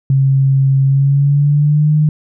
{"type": "tone with pitch glide", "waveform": "sine", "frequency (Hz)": [135.5, 152.09], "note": ["C#3", "D#3"], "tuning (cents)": [-39, -39], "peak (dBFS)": -8, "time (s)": [0.1, 2.09], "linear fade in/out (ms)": 2, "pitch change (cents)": 200, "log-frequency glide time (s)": [0.84, 1.93], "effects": []}